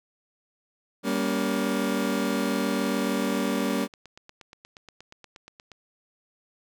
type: chord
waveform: 30% pulse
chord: G diminished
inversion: none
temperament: just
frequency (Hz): 196 / 235.2 / 282.2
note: G3 / Bb3 / Db4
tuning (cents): 0 / +16 / +31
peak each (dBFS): -26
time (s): 1.03-3.88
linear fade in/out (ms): 50
type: click train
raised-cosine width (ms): 0.2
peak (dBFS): -28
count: 32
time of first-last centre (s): 2.04-5.717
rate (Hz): 8.43
effects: none